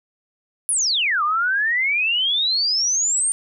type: exponential two-way sweep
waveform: sine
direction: down then up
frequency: 10910 to 1168 to 9020 Hz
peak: -17 dBFS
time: 0.69-3.32 s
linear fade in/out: 0 ms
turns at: 1.23 s
effects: none